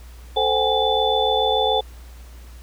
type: tone cluster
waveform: sine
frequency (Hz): 440.1 / 521 / 760 / 827 / 3497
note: A4 / C5 / F#5 / G#5 / A7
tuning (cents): 0 / -7 / +46 / -8 / -11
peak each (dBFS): -23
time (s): 0.36-1.81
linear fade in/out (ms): 10
effects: added 60 Hz sine -38 dBFS peak until 2.62 s + pink hiss -50 dBFS RMS until 2.62 s